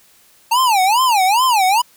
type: tone with vibrato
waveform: square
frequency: 880 Hz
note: A5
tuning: in tune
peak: -12 dBFS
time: 0.51-1.82 s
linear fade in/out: 10 ms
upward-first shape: sine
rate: 2.4 Hz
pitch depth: 300 cents each way
effects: white hiss -51 dBFS RMS until 1.96 s